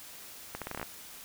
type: accelerating click train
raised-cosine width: 0.5 ms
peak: -21 dBFS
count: 9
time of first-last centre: 0.55-0.829 s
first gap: 67 ms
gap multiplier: 0.8
effects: white hiss -48 dBFS RMS until 1.24 s